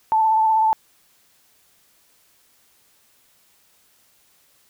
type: tone with vibrato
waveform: sine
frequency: 880 Hz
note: A5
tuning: in tune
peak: -14 dBFS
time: 0.12-0.73 s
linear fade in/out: 0 ms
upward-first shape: sine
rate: 16 Hz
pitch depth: 23 cents each way
effects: white hiss -59 dBFS RMS until 4.69 s